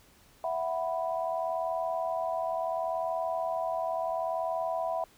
sine chord, E suspended second, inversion none, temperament equal, 659.3 / 740 / 987.8 Hz, E5 / F#5 / B5, 0 / 0 / 0 cents, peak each -31 / -34 / -36 dBFS, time 0.44-5.04 s, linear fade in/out 2 ms, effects pink hiss -60 dBFS RMS until 5.17 s

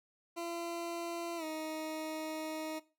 20% pulse tone with pitch glide, 340 to 313.6 Hz, F4 to D#4, -46 to +14 cents, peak -33 dBFS, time 0.36-2.8 s, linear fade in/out 20 ms, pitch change -140 cents, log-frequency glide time 1.37-1.44 s, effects noise-tail reverb RT60 0.3 s tail -18 dB re dry

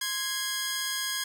10% pulse tone pair together, 1047.4 / 1653 Hz, C6 / G#6, +1 / -9 cents, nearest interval minor sixth, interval 790 cents, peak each -28 / -21 dBFS, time 0.01-1.24 s, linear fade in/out 5 ms, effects none

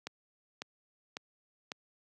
click train, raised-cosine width 0.2 ms, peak -21 dBFS, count 4, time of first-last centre 0.07-1.718 s, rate 1.82 Hz, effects high-pass 150 Hz 12 dB/octave

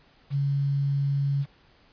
sine tone with quantisation, 140 Hz, C#3, 18 cents sharp, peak -22 dBFS, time 0.3-1.46 s, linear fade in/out 50 ms, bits 8, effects pink hiss -59 dBFS RMS until 1.92 s + resampled to 11025 Hz

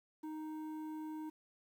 square tone with low-pass filter, 311.1 Hz, D#4, in tune, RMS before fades -44 dBFS, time 0.23-1.3 s, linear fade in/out 10 ms, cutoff 750 Hz, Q 1.7, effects 11-bit

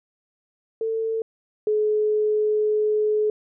sine tone pair in turn, 447.2 / 425.7 Hz, A4 / G#4, +28 / +43 cents, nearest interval minor second, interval 85 cents, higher first, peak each -22 / -18 dBFS, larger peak second, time 0.81-1.22 / 1.67-3.3 s, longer second, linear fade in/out 2 ms, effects none

